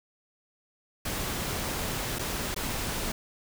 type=noise with dropouts; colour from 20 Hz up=pink; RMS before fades=-32 dBFS; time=1.05-3.12 s; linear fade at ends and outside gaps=5 ms; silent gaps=2.187-2.192 / 2.545-2.562 s; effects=none